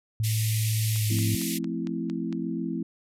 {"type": "tone with pitch glide", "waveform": "sine", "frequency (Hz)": [110, 107.12], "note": ["A2", "A2"], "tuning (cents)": [0, -46], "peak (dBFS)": -23, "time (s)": [0.2, 1.35], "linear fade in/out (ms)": 0, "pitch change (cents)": -46, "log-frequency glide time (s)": [0.95, 1.05]}
{"type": "band-pass noise", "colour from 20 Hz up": "white", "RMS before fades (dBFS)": -34, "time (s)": [0.23, 1.59], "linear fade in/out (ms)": 20, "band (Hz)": [1900, 14000], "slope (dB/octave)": 96}
{"type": "click train", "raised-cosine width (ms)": 0.2, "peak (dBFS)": -25, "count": 7, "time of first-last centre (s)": [0.96, 2.327], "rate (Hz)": 4.39}
{"type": "chord", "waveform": "sine", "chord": "F major seventh", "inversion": "none", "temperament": "equal", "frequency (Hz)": [174.61, 220, 261.6, 329.6], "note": ["F3", "A3", "C4", "E4"], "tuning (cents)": [0, 0, 0, 0], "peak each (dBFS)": -33, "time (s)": [1.1, 2.83], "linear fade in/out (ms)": 5}
{"effects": []}